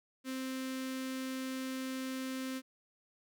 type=tone with notch filter; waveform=sawtooth; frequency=261.6 Hz; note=C4; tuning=in tune; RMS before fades=-39 dBFS; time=0.24-2.62 s; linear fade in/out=50 ms; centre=760 Hz; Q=0.96; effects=none